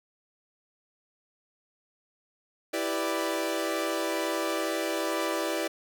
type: chord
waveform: sawtooth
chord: E minor seventh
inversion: none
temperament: equal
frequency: 329.6 / 392 / 493.9 / 587.3 Hz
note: E4 / G4 / B4 / D5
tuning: 0 / 0 / 0 / 0 cents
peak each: -28 / -31 / -32 / -28 dBFS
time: 2.73-5.68 s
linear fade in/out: 10 ms
effects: none